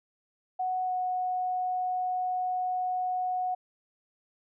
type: tone with pitch glide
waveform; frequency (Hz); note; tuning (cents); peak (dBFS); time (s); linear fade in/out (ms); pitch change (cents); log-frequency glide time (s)
sine; 740 to 734; F#5 to F#5; 0 to -14; -27; 0.59-3.55; 10; -14; 0.85-0.92
effects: none

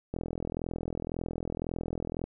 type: click train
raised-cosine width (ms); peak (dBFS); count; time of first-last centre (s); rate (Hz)
2; -20; 89; 0.14-2.24; 41.9
effects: none

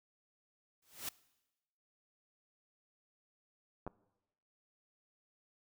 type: noise with exponential growth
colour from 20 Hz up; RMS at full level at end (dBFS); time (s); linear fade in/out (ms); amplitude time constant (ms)
white; -37; 0.82-1.09; 5; 57
type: clicks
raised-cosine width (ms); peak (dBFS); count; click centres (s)
1; -29; 2; 3.866 / 3.876
effects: noise-tail reverb RT60 1.0 s tail -21 dB re dry

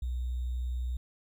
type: tone with sample-and-hold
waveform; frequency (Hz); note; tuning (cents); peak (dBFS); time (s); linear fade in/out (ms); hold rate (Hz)
sine; 61.74; B1; 0; -30; 0.02-0.97; 5; 3675
effects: none

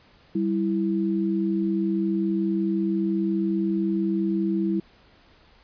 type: tone pair together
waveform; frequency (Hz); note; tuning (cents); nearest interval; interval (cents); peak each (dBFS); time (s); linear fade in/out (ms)
sine; 195.13 / 329.6; G3 / E4; -8 / 0; major sixth; 908; -24 / -24; 0.35-4.8; 5
effects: pink hiss -56 dBFS RMS until 5.63 s + resampled to 11025 Hz

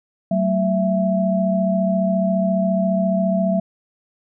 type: tone cluster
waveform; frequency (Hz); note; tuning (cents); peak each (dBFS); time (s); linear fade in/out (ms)
sine; 190 / 224.5 / 664; F#3 / A3 / E5; +46 / +35 / +12; -18 / -26 / -20; 0.31-3.6; 5
effects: none

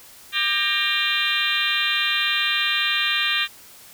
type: harmonic tone with a mistuned harmonic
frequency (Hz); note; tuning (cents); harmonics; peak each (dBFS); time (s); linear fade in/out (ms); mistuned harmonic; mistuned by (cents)
398.3; G4; +28; 3 / 4 / 5 / 6 / 7 / 8 / 9 / 10; -31 / -29 / -27 / -26 / -27 / -27 / -26 / -29; 0.32-3.48; 50; 5; -120
effects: white hiss -46 dBFS RMS until 3.93 s

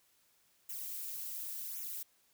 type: noise with flanger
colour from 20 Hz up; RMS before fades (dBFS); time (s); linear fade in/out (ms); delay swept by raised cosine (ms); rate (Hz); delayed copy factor
violet; -42; 0.69-2.03; 5; 0.21 to 5.51; 0.91; -0.85
effects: white hiss -71 dBFS RMS until 2.33 s

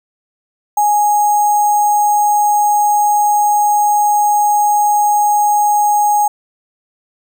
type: tone with sample-and-hold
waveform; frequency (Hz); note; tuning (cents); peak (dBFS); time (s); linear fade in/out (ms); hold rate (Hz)
sine; 830.6; G#5; 0; -9; 0.77-6.28; 5; 7350
effects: none

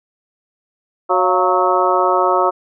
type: harmonic tone with a mistuned harmonic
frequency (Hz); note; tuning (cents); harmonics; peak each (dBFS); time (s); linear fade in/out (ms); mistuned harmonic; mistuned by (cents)
184.3; F#3; -7; 2 / 3 / 4 / 5 / 6 / 7; -19 / -19 / -19 / -19 / -19 / -19; 1.09-2.51; 20; 4; -80
effects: none

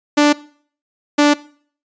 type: tone pair in turn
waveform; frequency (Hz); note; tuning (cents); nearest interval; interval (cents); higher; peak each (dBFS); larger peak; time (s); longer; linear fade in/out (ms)
sawtooth; 293.7 / 292.6; D4 / D4; 0 / -6; unison; 6; first; -5; neither; 0.17-0.33 / 1.18-1.34; neither; 10
effects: noise-tail reverb RT60 0.5 s tail -20 dB re dry + resampled to 16000 Hz

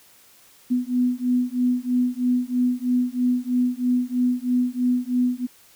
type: beating tone pair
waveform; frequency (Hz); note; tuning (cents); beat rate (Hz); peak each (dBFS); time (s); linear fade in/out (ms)
sine; 246.9 / 250; B3 / B3; 0 / +21; 3.1; -22; 0.7-5.47; 20
effects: white hiss -53 dBFS RMS until 5.75 s

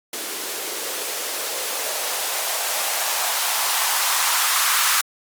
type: noise with band-pass filter sweep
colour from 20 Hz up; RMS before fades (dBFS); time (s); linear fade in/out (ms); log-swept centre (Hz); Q
violet; -23; 0.13-5.01; 2; 340 to 1200; 2.4
effects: Opus 48 kbps

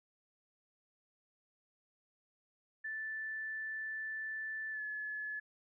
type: tone with pitch glide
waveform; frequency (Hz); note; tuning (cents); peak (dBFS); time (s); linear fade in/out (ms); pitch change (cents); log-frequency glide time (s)
sine; 1758 to 1712.9; A6 to A6; -2 to -47; -38; 2.84-5.4; 10; -45; 4.71-4.82
effects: none

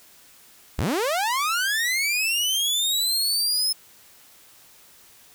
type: linear sweep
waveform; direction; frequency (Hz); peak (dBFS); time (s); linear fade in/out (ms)
sawtooth; up; 34.65 to 5210; -18; 0.78-3.73; 10
effects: white hiss -52 dBFS RMS until 5.34 s

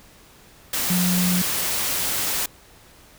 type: tone in noise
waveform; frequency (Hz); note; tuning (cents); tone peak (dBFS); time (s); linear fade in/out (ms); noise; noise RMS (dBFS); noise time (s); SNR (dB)
sine; 180.2; F#3; -45; -19; 0.9-1.42; 5; white; -24; 0.73-2.46; +2
effects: pink hiss -50 dBFS RMS until 3.18 s

